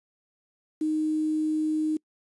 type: tone with quantisation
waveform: sine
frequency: 310 Hz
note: D#4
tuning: 6 cents flat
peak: -23 dBFS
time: 0.81-1.97 s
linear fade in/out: 5 ms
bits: 8
effects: noise-tail reverb RT60 0.1 s tail -26 dB re dry + resampled to 24000 Hz